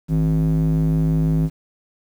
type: tone with band-pass filter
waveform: square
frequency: 53 Hz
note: G#1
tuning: 36 cents sharp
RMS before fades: -18 dBFS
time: 0.08-1.5 s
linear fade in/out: 50 ms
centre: 190 Hz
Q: 5.1
effects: 8-bit